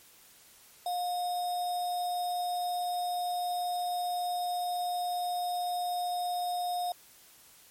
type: tone with sample-and-hold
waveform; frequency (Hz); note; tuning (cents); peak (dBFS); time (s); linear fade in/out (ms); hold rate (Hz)
sine; 712; F5; +33; -29; 0.86-6.92; 2; 4410
effects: white hiss -57 dBFS RMS until 7.7 s + MP3 64 kbps